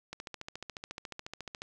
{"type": "click train", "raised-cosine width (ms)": 0.2, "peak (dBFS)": -23, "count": 22, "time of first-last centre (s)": [0.13, 1.619], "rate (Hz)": 14.1, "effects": []}